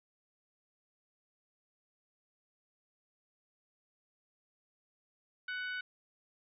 harmonic tone, 745 Hz, F#5, 12 cents sharp, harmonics 2 / 3 / 4 / 5 / 6, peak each -37 / -47 / -47 / -53 / -57 dBFS, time 5.48-5.81 s, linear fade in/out 5 ms, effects none

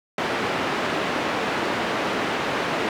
pink band-pass noise, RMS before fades -25 dBFS, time 0.18-2.89 s, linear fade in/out 2 ms, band 260 to 2600 Hz, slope 12 dB/octave, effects none

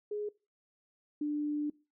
sine tone pair in turn, 417.3 / 296.3 Hz, G#4 / D4, +8 / +15 cents, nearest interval tritone, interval 593 cents, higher first, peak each -33 / -30 dBFS, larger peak second, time 0.11-0.29 / 1.21-1.7 s, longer second, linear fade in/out 5 ms, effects noise-tail reverb RT60 0.3 s tail -22 dB re dry

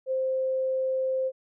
sine tone, 523.3 Hz, C5, in tune, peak -24 dBFS, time 0.06-1.32 s, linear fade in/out 50 ms, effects none

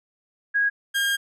sine / 30% pulse tone pair in turn, 1648 / 1614.1 Hz, G#6 / G#6, -14 / -50 cents, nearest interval unison, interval 36 cents, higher first, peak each -18 dBFS, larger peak neither, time 0.54-0.7 / 0.94-1.17 s, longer second, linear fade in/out 20 ms, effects resampled to 32000 Hz

